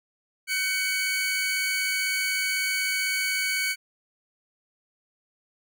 sawtooth tone pair together, 1514 / 2243 Hz, F#6 / C#7, +39 / +20 cents, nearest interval perfect fifth, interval 681 cents, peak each -27 / -22 dBFS, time 0.47-3.76 s, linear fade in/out 50 ms, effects none

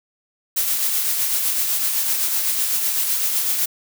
blue noise with tremolo, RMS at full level -19 dBFS, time 0.56-3.66 s, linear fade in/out 10 ms, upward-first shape triangle, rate 7.9 Hz, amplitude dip 40%, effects none

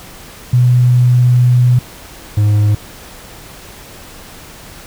sine / triangle tone pair in turn, 123.7 / 104.62 Hz, B2 / G#2, +3 / +13 cents, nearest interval minor third, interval 290 cents, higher first, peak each -6 / -6 dBFS, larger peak neither, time 0.53-1.79 / 2.37-2.75 s, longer first, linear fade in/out 5 ms, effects pink hiss -35 dBFS RMS until 4.86 s

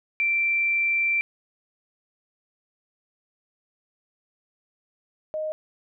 sine tone pair in turn, 2349 / 620.8 Hz, D7 / D#5, 0 / -4 cents, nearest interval octave + major seventh, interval 2304 cents, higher first, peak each -20 / -26 dBFS, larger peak first, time 0.2-1.21 / 5.34-5.52 s, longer first, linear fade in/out 0 ms, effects none

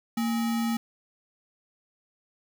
sine tone with sample-and-hold, 229.7 Hz, A#3, 25 cents flat, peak -24 dBFS, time 0.17-0.77 s, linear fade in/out 5 ms, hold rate 1050 Hz, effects none

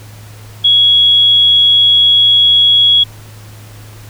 sine tone, 3336 Hz, G#7, 7 cents sharp, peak -5 dBFS, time 0.64-3.04 s, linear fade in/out 10 ms, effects added 106 Hz sine -32 dBFS peak until 4.09 s + pink hiss -39 dBFS RMS until 4.09 s

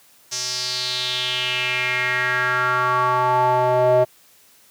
square tone with band-pass filter sweep, 125.6 Hz, B2, 30 cents sharp, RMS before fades -20 dBFS, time 0.31-4.05 s, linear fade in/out 20 ms, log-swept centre 5900 to 600 Hz, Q 4.3, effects white hiss -53 dBFS RMS until 4.7 s + high-pass 80 Hz 12 dB/octave

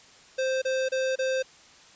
square tone bursts, 523.3 Hz, C5, in tune, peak -25 dBFS, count 4, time 0.38-1.427 s, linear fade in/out 10 ms, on 240 ms, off 29 ms, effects white hiss -53 dBFS RMS until 1.95 s + resampled to 16000 Hz

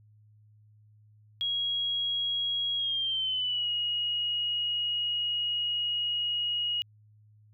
sine tone with pitch glide, 3300 to 2889 Hz, G#7 to F#7, -12 to -42 cents, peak -27 dBFS, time 1.41-6.82 s, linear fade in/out 0 ms, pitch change -230 cents, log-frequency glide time 2.77-3.69 s, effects added 106 Hz sine -56 dBFS peak until 7.53 s

